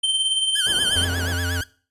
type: tone with tremolo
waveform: square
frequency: 3115 Hz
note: G7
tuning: 12 cents flat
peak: -17 dBFS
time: 0.03-1.05 s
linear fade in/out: 10 ms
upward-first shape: sine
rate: 18 Hz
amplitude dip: 45%
type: tone with vibrato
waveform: sawtooth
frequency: 1568 Hz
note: G6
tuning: in tune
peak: -23 dBFS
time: 0.55-1.64 s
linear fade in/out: 10 ms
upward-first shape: sine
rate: 8.4 Hz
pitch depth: 150 cents each way
type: low-pass noise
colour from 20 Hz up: white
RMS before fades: -35 dBFS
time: 0.66-1.35 s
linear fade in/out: 5 ms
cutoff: 640 Hz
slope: 12 dB/octave
type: tone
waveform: square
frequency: 87.6 Hz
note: F2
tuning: 6 cents sharp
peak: -24 dBFS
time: 0.96-1.61 s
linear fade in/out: 0 ms
effects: noise-tail reverb RT60 0.4 s tail -20 dB re dry + resampled to 32000 Hz